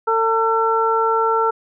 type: harmonic tone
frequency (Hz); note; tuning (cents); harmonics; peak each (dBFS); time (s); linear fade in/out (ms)
450; A4; +39; 1 / 2 / 3; -19 / -19 / -19; 0.07-1.51; 10
effects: none